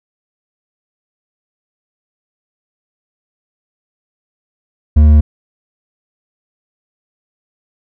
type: tone with hard clipping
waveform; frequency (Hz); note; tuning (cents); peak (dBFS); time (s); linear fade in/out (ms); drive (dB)
triangle; 75.4; D2; +46; -5; 4.96-5.21; 10; 9
effects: none